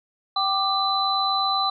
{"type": "tone cluster", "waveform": "sine", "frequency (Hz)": [776, 1182, 4006], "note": ["G5", "D6", "B7"], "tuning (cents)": [-18, 11, 24], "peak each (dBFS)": [-25, -24, -24], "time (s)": [0.36, 1.7], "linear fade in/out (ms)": 5, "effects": []}